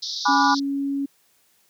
white band-pass noise, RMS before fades -30 dBFS, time 0.02-0.6 s, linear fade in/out 10 ms, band 3600 to 5700 Hz, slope 96 dB/octave
sine chord, G# half-diminished seventh, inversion none, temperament equal with one note detuned, 830.6 / 987.8 / 1174.7 / 1445.3 Hz, G#5 / B5 / D6 / F#6, 0 / 0 / 0 / -41 cents, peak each -21 / -20 / -22 / -23 dBFS, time 0.25-0.55 s, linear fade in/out 10 ms
sine tone, 278.2 Hz, C#4, 6 cents sharp, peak -22 dBFS, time 0.28-1.06 s, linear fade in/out 10 ms
effects white hiss -62 dBFS RMS until 1.69 s + high-pass 80 Hz 12 dB/octave

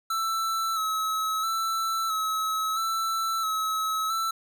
square tone with vibrato, 1309 Hz, E6, 13 cents flat, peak -26 dBFS, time 0.1-4.31 s, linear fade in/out 5 ms, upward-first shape square, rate 0.75 Hz, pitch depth 27 cents each way, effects none

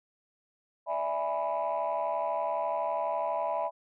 sine chord, E dominant seventh, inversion third, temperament equal, 587.3 / 659.3 / 830.6 / 987.8 Hz, D5 / E5 / G#5 / B5, 0 / 0 / 0 / 0 cents, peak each -34 / -31 / -34 / -32 dBFS, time 0.86-3.71 s, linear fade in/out 50 ms, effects tanh soft clip ceiling -22 dBFS

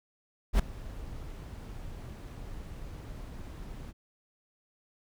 brown noise with ADSR envelope, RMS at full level -21 dBFS, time 0.53-3.93 s, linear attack 63 ms, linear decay 5 ms, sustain -21 dB, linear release 33 ms, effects none

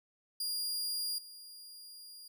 sawtooth tone with level steps, 4828 Hz, D8, 47 cents sharp, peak -31 / -46 dBFS, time 0.4-2.28 s, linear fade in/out 5 ms, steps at 1.18 s, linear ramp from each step 5 ms, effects none

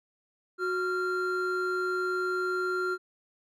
triangle tone pair together, 366.9 / 1385.2 Hz, F#4 / F6, -15 / -15 cents, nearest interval octave + major seventh, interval 2300 cents, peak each -28 dBFS, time 0.58-2.98 s, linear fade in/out 50 ms, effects none

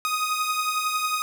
sawtooth beating tone pair, 1247 / 1258 Hz, D#6 / D#6, +3 / +19 cents, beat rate 11 Hz, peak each -21 / -26 dBFS, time 0.05-1.22 s, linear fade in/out 0 ms, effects none

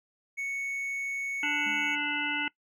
triangle tone, 2217 Hz, C#7, in tune, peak -29 dBFS, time 0.37-1.96 s, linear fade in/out 20 ms
harmonic tone, 293.6 Hz, D4, in tune, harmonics 1 / 3 / 5 / 7 / 9 / 10, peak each -37 / -38 / -34 / -33 / -34 / -38 dBFS, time 1.43-2.48 s, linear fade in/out 2 ms
triangle tone with exponential decay, 213.1 Hz, G#3, 45 cents sharp, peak -38 dBFS, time 1.66-2.35 s, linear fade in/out 5 ms, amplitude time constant 150 ms
effects noise-tail reverb RT60 0.1 s tail -22 dB re dry

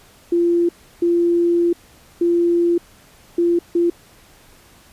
sine tone bursts at uneven times, 343.9 Hz, F4, 27 cents flat, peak -13 dBFS, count 5, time 0.32-0.69 / 1.02-1.73 / 2.21-2.78 / 3.38-3.59 / 3.75-3.9 s, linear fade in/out 5 ms, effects pink hiss -49 dBFS RMS until 4.92 s + resampled to 32000 Hz

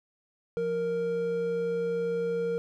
triangle tone pair together, 174.63 / 466.2 Hz, F3 / A#4, 0 / 0 cents, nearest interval octave + perfect fourth, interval 1700 cents, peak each -35 / -25 dBFS, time 0.57-2.58 s, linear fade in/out 0 ms, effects none

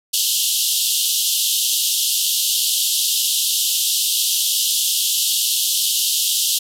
pink band-pass noise, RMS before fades -19 dBFS, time 0.13-6.59 s, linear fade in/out 10 ms, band 2900 to 15000 Hz, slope 96 dB/octave, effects none

